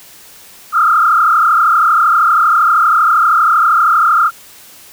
sine tone with frequency modulation, 1309 Hz, E6, 13 cents flat, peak -7 dBFS, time 0.72-4.31 s, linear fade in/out 50 ms, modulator 32.7 Hz, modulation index 2.9, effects white hiss -39 dBFS RMS until 4.92 s

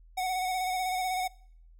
square tone with vibrato, 740 Hz, F#5, in tune, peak -29 dBFS, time 0.17-1.28 s, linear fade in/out 10 ms, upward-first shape square, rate 16 Hz, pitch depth 24 cents each way, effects noise-tail reverb RT60 0.6 s tail -23 dB re dry + added 41 Hz sine -52 dBFS peak until 1.79 s

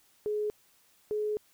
sine tone pair in turn, 421.2 / 423.2 Hz, G#4 / G#4, +24 / +33 cents, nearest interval unison, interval 9 cents, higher second, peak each -28 dBFS, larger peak neither, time 0.26-0.5 / 1.11-1.37 s, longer second, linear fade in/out 0 ms, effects white hiss -65 dBFS RMS until 1.53 s

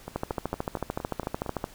two click trains, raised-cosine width 1 ms, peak -21 / -14 dBFS, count 7 / 21, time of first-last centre 0.08-1.462 / 0.16-1.641 s, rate 4.34 / 13.5 Hz, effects pink hiss -51 dBFS RMS until 1.74 s

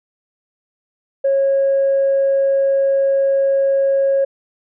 sine tone, 547 Hz, C#5, 23 cents flat, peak -11 dBFS, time 1.24-4.25 s, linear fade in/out 10 ms, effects tanh soft clip ceiling -9 dBFS

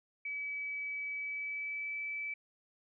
sine tone with pitch glide, 2288 to 2308 Hz, D7 to D7, -46 to -31 cents, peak -36 dBFS, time 0.25-2.34 s, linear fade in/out 5 ms, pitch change +15 cents, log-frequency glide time 1.17-1.98 s, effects none

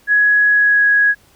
sine tone with pitch glide, 1675 to 1662.5 Hz, G#6 to G#6, +14 to +1 cents, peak -9 dBFS, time 0.07-1.15 s, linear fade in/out 50 ms, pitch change -13 cents, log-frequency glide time 0.5-0.86 s, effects pink hiss -52 dBFS RMS until 1.35 s

